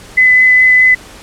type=tone with vibrato; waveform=sine; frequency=2014 Hz; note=B6; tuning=33 cents sharp; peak=-4 dBFS; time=0.17-0.95 s; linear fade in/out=10 ms; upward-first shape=sine; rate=4.8 Hz; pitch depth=8 cents each way; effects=pink hiss -35 dBFS RMS until 1.22 s + low-pass 10000 Hz 12 dB/octave